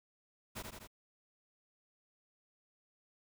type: noise with echo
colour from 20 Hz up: pink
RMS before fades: -43 dBFS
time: 0.55-0.63 s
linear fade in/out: 20 ms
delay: 82 ms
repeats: 3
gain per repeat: -3 dB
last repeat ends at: 0.876 s
effects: none